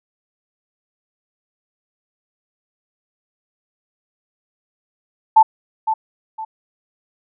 sine tone with echo, 880 Hz, A5, in tune, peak -5 dBFS, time 5.36-5.43 s, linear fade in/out 10 ms, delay 510 ms, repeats 2, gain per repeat -10 dB, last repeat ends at 6.45 s, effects none

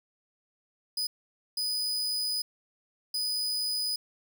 40% pulse tone bursts at uneven times, 4978 Hz, D#8, in tune, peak -27 dBFS, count 3, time 0.97-1.07 / 1.57-2.42 / 3.14-3.96 s, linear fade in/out 5 ms, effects none

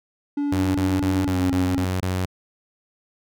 triangle tone with pitch glide, 287.4 to 272.4 Hz, D4 to C#4, -37 to -30 cents, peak -19 dBFS, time 0.37-1.85 s, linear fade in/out 5 ms, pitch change -93 cents, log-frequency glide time 1.24-1.37 s
sawtooth tone bursts, 92.5 Hz, F#2, in tune, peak -18 dBFS, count 7, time 0.52-2.256 s, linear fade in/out 5 ms, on 230 ms, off 21 ms
effects none

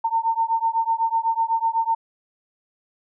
sine beating tone pair, 904 / 912 Hz, A5 / A#5, +47 / -38 cents, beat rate 8 Hz, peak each -22 dBFS, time 0.04-1.95 s, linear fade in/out 10 ms, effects none

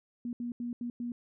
sine tone bursts at uneven times, 240 Hz, B3, 49 cents flat, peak -33 dBFS, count 5, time 0.25-0.33 / 0.4-0.52 / 0.6-0.73 / 0.81-0.9 / 1-1.12 s, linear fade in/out 2 ms, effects none

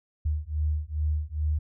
sine beating tone pair, 75 / 77.4 Hz, D2 / D#2, +37 / -9 cents, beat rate 2.4 Hz, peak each -28 dBFS, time 0.25-1.59 s, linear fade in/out 10 ms, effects none

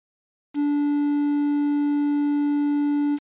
triangle tone with quantisation, 290.6 Hz, D4, 18 cents flat, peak -17 dBFS, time 0.54-3.19 s, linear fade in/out 50 ms, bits 7, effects resampled to 8000 Hz

